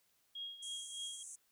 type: tone with tremolo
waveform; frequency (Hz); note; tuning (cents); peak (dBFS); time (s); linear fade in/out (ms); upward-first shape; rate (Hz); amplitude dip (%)
sine; 3273; G#7; -26; -40; 0.35-1.23; 5; triangle; 3.3; 80
type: band-pass noise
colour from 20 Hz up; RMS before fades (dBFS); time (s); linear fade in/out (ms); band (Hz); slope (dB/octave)
white; -50; 0.62-1.36; 10; 6200 to 10000; 96
effects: white hiss -75 dBFS RMS until 1.51 s